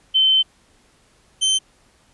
sine / sawtooth tone pair in turn, 3080 / 3097 Hz, G7 / G7, -31 / -22 cents, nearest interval unison, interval 9 cents, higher second, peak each -12 / -12 dBFS, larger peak neither, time 0.14-0.43 / 1.41-1.59 s, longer first, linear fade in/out 20 ms, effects pink hiss -57 dBFS RMS until 2.13 s + resampled to 24000 Hz

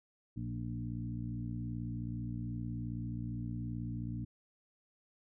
harmonic tone with a mistuned harmonic, 59 Hz, A#1, 22 cents sharp, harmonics 1 / 2 / 3 / 4 / 5, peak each -46 / -39 / -45 / -44 / -46 dBFS, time 0.36-4.25 s, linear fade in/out 10 ms, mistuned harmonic 4, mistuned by -26 cents, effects none

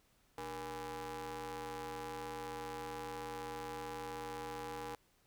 sawtooth ring-modulated tone, 174.61 Hz, F3, in tune, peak -35 dBFS, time 0.38-4.95 s, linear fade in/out 0 ms, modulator 649 Hz, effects pink hiss -72 dBFS RMS until 5.26 s

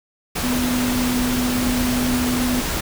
sine tone in noise, 248.5 Hz, B3, 11 cents sharp, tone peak -19 dBFS, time 0.43-2.61 s, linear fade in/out 10 ms, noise pink, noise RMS -24 dBFS, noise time 0.35-2.81 s, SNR +2 dB, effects none

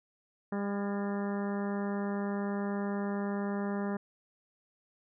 harmonic tone with a mistuned harmonic, 201 Hz, G3, 44 cents sharp, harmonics 1 / 2 / 3 / 4 / 5 / 6 / 7 / 8 / 9, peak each -32 / -38 / -42 / -44 / -46 / -48 / -49 / -50 / -51 dBFS, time 0.52-3.97 s, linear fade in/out 5 ms, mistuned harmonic 8, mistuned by +48 cents, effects none

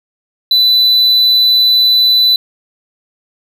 triangle tone, 3992 Hz, B7, 18 cents sharp, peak -5 dBFS, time 0.51-2.36 s, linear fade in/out 2 ms, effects none

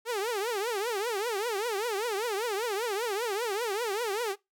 sawtooth tone with vibrato, 434.7 Hz, A4, 21 cents flat, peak -25 dBFS, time 0.05-4.36 s, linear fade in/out 50 ms, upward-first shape triangle, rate 5.1 Hz, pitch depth 250 cents each way, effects noise-tail reverb RT60 0.2 s tail -23 dB re dry

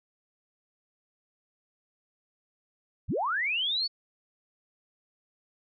sine linear sweep, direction up, 32.7 to 4552 Hz, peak -26 dBFS, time 3.08-3.88 s, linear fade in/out 20 ms, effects none

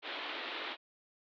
white band-pass noise, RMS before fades -41 dBFS, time 0.02-0.77 s, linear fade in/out 50 ms, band 270 to 3800 Hz, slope 48 dB/octave, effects none

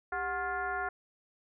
sine tone with frequency modulation, 1071 Hz, C6, 40 cents sharp, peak -31 dBFS, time 0.12-0.89 s, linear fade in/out 5 ms, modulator 337 Hz, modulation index 1.8, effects none

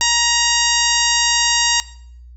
harmonic tone, 942 Hz, A#5, 18 cents sharp, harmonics 1 / 2 / 3 / 4 / 5 / 6 / 7 / 8, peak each -22 / -22 / -22 / -22 / -22 / -22 / -22 / -22 dBFS, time 0.01-1.8 s, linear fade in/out 0 ms, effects noise-tail reverb RT60 0.6 s tail -18 dB re dry + added 60 Hz sine -37 dBFS peak until 2.36 s

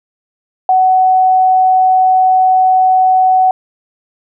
sine tone, 748 Hz, F#5, 19 cents sharp, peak -6 dBFS, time 0.69-3.51 s, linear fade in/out 2 ms, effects none

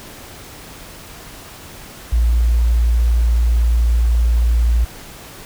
sine tone, 58.1 Hz, A#1, 5 cents flat, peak -11 dBFS, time 2.12-4.85 s, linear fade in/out 10 ms, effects pink hiss -37 dBFS RMS until 5.45 s

